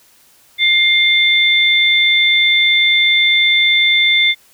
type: tone pair together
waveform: sine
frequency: 2108 / 3545 Hz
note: C7 / A7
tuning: +12 / +12 cents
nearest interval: major sixth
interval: 900 cents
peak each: -12 dBFS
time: 0.58-4.35 s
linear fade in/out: 50 ms
effects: white hiss -50 dBFS RMS until 4.53 s